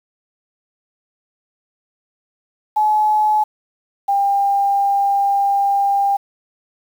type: tone pair in turn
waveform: sine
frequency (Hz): 852 / 797.9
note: G#5 / G5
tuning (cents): +44 / +30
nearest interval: minor second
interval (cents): 114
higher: first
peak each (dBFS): -12 / -13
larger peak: first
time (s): 2.76-3.44 / 4.08-6.17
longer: second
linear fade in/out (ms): 10
effects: 7-bit